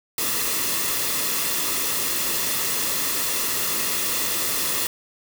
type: noise with comb filter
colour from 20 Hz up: white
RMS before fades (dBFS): -24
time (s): 0.18-4.87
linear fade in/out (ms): 2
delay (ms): 1.3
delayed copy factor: -0.5
effects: none